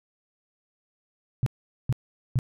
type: tone bursts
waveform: sine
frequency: 126.5 Hz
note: B2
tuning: 42 cents sharp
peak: -19 dBFS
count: 3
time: 1.43-2.389 s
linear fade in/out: 0 ms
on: 33 ms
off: 430 ms
effects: none